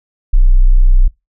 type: tone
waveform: sine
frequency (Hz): 31.2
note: B0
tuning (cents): +19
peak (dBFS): -4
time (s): 0.33-1.08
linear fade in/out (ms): 10
effects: noise-tail reverb RT60 0.2 s tail -21 dB re dry